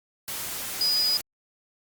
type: tone in noise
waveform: sine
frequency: 4946 Hz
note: D#8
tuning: 11 cents flat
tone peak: -21 dBFS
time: 0.81-1.17 s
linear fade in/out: 0 ms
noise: white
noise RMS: -33 dBFS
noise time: 0.28-1.21 s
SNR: +9 dB
effects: Opus 48 kbps